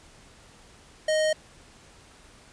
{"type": "tone", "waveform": "square", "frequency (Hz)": 622.3, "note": "D#5", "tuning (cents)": 0, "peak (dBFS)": -22, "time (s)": [1.08, 1.33], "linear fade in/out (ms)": 5, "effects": ["pink hiss -53 dBFS RMS until 2.52 s", "resampled to 22050 Hz"]}